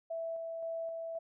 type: tone with tremolo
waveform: sine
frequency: 659.3 Hz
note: E5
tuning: in tune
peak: -35 dBFS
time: 0.1-1.19 s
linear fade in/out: 10 ms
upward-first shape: square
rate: 1.9 Hz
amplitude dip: 25%
effects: none